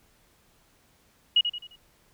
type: tone with echo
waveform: sine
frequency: 2897 Hz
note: F#7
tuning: 37 cents flat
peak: -16 dBFS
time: 1.36-1.41 s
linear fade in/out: 5 ms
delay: 87 ms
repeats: 4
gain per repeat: -8 dB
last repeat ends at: 1.758 s
effects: pink hiss -63 dBFS RMS until 2.13 s